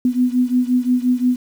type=beating tone pair; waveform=sine; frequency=247.5 / 253.2 Hz; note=B3 / B3; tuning=+4 / +43 cents; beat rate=5.7 Hz; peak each=-16 / -18 dBFS; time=0.05-1.36 s; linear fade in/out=2 ms; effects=7-bit